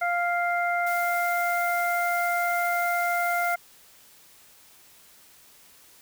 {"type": "harmonic tone", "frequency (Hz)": 698.5, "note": "F5", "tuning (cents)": 0, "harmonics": [1, 2, 3], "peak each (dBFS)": [-25, -28, -30], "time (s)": [0.01, 3.56], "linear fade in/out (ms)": 10}
{"type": "noise", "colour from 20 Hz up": "blue", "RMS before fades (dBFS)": -39, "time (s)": [0.86, 3.55], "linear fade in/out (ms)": 10}
{"effects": ["white hiss -54 dBFS RMS until 6.01 s"]}